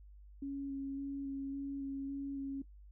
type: tone with vibrato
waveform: sine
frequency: 275.6 Hz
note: C#4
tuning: 10 cents flat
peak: -37 dBFS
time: 0.42-2.62 s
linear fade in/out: 5 ms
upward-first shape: square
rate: 1.8 Hz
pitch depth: 12 cents each way
effects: noise-tail reverb RT60 0.1 s tail -17 dB re dry + added 50 Hz sine -53 dBFS peak until 2.91 s